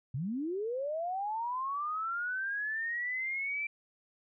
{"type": "linear sweep", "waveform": "sine", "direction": "up", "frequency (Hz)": [117.5, 2349], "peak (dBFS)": -32, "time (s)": [0.14, 3.67], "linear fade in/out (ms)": 5, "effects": []}